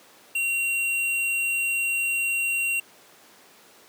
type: tone with tanh clipping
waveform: sine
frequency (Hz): 2749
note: F7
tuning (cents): -28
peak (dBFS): -24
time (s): 0.35-2.8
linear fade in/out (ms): 5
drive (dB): 16
effects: pink hiss -52 dBFS RMS until 3.88 s + high-pass 300 Hz 12 dB/octave